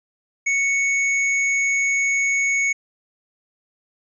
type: tone with tanh clipping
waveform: sine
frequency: 2217 Hz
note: C#7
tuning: in tune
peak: -19 dBFS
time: 0.46-2.73 s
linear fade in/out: 10 ms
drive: 17 dB
effects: resampled to 22050 Hz